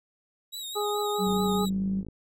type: tone with vibrato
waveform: sawtooth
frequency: 3814 Hz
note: A#7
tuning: 39 cents sharp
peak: -32 dBFS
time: 0.52-1.7 s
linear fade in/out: 20 ms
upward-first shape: triangle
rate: 4.7 Hz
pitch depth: 73 cents each way
type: harmonic tone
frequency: 414.8 Hz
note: G#4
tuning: 2 cents flat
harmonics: 1 / 2 / 3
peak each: -28 / -32 / -33 dBFS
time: 0.75-1.66 s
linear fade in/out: 20 ms
type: tone with pitch glide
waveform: sine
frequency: 190.1 to 192.64 Hz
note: F#3 to G3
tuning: +47 to -30 cents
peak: -25 dBFS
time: 1.18-2.04 s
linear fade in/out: 50 ms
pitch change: +23 cents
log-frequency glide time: 1.41-1.84 s
type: click train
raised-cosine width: 3 ms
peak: -29 dBFS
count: 44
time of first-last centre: 1.27-2.086 s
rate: 52.7 Hz
effects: none